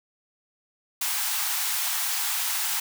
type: high-pass noise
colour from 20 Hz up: white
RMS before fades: -27 dBFS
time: 1.01-2.8 s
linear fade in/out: 5 ms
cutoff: 720 Hz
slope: 96 dB/octave
effects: none